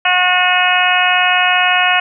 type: harmonic tone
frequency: 362.6 Hz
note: F#4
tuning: 35 cents flat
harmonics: 2 / 3 / 4 / 5 / 6 / 7 / 8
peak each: -16 / -20 / -17 / -19 / -21 / -16 / -18 dBFS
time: 0.05-2 s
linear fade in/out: 5 ms
effects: none